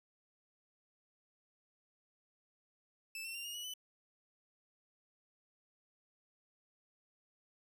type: tone with pitch steps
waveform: sawtooth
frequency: 2637 / 2706 / 2778 / 2851 / 2926 / 3003 Hz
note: E7 / E7 / F7 / F7 / F#7 / F#7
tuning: 0 / +45 / -10 / +35 / -20 / +25 cents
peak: -39 dBFS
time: 3.15-3.738 s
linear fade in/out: 2 ms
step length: 98 ms
effects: none